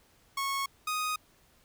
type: tone pair in turn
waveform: sawtooth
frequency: 1099 / 1246.3 Hz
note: C#6 / D#6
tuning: -15 / +2 cents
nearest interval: major second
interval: 217 cents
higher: second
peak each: -26 dBFS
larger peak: neither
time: 0.37-0.66 / 0.87-1.16 s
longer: neither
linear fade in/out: 5 ms
effects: pink hiss -64 dBFS RMS until 1.64 s